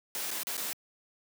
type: noise with dropouts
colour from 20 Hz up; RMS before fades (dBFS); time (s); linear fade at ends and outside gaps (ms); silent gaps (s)
white; -35; 0.15-0.73; 0; 0.306-0.313 / 0.432-0.47 / 0.569-0.578
effects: high-pass 200 Hz 12 dB/octave